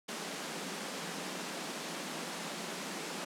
pink high-pass noise, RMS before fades -40 dBFS, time 0.08-3.25 s, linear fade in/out 10 ms, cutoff 160 Hz, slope 96 dB/octave, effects low-pass 9000 Hz 12 dB/octave

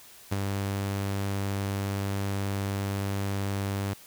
sawtooth tone with ADSR envelope, 99 Hz, G2, 18 cents sharp, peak -20 dBFS, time 0.31-3.94 s, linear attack 14 ms, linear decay 23 ms, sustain -4 dB, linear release 10 ms, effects white hiss -51 dBFS RMS until 4.06 s

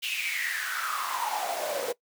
pink noise with high-pass filter sweep, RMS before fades -31 dBFS, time 0.02-1.93 s, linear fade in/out 20 ms, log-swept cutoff 2900 to 470 Hz, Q 7.7, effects noise-tail reverb RT60 0.1 s tail -20 dB re dry

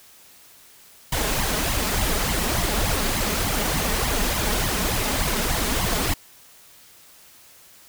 pink noise with flanger, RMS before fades -23 dBFS, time 1.12-6.14 s, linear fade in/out 5 ms, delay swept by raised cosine 0.96 to 4.86 ms, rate 3.4 Hz, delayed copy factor +0.75, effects white hiss -50 dBFS RMS until 7.88 s

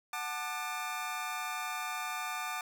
25% pulse chord, D major, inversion first, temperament equal with one note detuned, 740 / 880 / 1196.6 Hz, F#5 / A5 / D6, 0 / 0 / +32 cents, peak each -37 / -38 / -34 dBFS, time 0.13-2.61 s, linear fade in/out 2 ms, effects none

